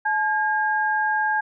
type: tone pair together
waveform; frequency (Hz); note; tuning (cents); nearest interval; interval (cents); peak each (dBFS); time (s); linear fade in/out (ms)
sine; 858 / 1619.7; A5 / G#6; -44 / -44; major seventh; 1100; -22; 0.05-1.41; 10
effects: none